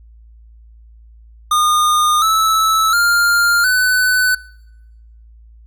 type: tone with pitch steps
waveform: square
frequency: 1220 / 1307.6 / 1401.4 / 1502 Hz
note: D#6 / E6 / F6 / F#6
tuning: -34 / -14 / +6 / +26 cents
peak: -12 dBFS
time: 1.51-4.35 s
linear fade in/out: 5 ms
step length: 710 ms
effects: noise-tail reverb RT60 1.0 s tail -25 dB re dry + added 56 Hz sine -40 dBFS peak until 5.66 s